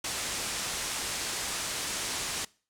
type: low-pass noise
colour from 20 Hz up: white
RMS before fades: -34 dBFS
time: 0.04-2.45 s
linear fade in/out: 5 ms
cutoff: 9200 Hz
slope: 24 dB/octave
effects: noise-tail reverb RT60 0.4 s tail -23 dB re dry